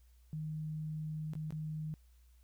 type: tone with dropouts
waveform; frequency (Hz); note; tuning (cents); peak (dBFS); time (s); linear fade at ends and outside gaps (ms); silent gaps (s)
sine; 155; D#3; -6; -37; 0.33-1.94; 0; 1.335-1.353 / 1.506-1.524
effects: added 60 Hz sine -60 dBFS peak until 2.43 s + white hiss -75 dBFS RMS until 2.43 s